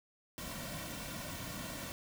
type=noise with comb filter; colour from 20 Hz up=pink; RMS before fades=-43 dBFS; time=0.38-1.92 s; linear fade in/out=0 ms; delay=2.4 ms; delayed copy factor=-0.7; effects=none